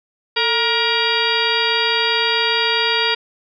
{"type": "harmonic tone with a mistuned harmonic", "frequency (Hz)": 472.4, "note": "A#4", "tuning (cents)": 23, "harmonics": [1, 2, 3, 4, 5, 6, 7, 8, 10], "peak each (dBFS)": [-24, -24, -24, -24, -24, -24, -24, -24, -24], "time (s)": [0.36, 3.15], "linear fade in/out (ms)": 10, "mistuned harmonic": 1, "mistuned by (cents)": -90, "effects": []}